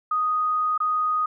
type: tone with dropouts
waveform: sine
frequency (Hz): 1244.5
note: D#6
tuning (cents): 0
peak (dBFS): -20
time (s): 0.11-1.26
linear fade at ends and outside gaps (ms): 5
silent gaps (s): 0.778-0.802
effects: none